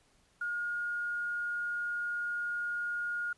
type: tone with quantisation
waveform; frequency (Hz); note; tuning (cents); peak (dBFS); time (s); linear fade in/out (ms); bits
sine; 1428; F6; +38; -32; 0.41-3.33; 5; 10
effects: pink hiss -68 dBFS RMS until 3.37 s + resampled to 24000 Hz